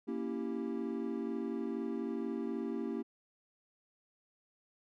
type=chord; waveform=triangle; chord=A# diminished seventh; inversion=none; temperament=equal; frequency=233.1 / 277.2 / 329.6 / 392 Hz; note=A#3 / C#4 / E4 / G4; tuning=0 / 0 / 0 / 0 cents; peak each=-37 / -39 / -39 / -39 dBFS; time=0.07-3.03 s; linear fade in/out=20 ms; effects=none